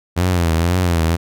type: tone with vibrato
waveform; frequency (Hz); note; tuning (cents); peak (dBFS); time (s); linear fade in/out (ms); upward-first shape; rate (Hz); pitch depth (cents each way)
sawtooth; 86; F2; -26; -10; 0.16-1.17; 20; triangle; 2; 130
effects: none